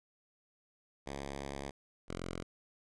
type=tone pair in turn; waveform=5% pulse; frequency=69.5 / 43.78 Hz; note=C#2 / F1; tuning=+5 / +5 cents; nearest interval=minor sixth; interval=800 cents; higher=first; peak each=-29 / -28 dBFS; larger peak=second; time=1.06-1.71 / 2.08-2.43 s; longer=first; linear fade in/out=10 ms; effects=resampled to 22050 Hz